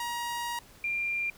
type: tone pair in turn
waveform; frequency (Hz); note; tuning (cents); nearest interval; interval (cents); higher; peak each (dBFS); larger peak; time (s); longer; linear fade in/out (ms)
sawtooth / sine; 949 / 2387; A#5 / D7; +31 / +28; octave + major third; 1597; second; -28; neither; 0-0.59 / 0.84-1.3; first; 2
effects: pink hiss -55 dBFS RMS until 1.37 s